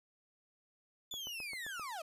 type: linear sweep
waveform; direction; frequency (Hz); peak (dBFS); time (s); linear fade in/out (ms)
35% pulse; down; 3520 to 601; -39; 1.11-2.02; 5
type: click train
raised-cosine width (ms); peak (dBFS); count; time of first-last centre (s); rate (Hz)
1; -37; 6; 1.14-1.796; 7.62
effects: resampled to 32000 Hz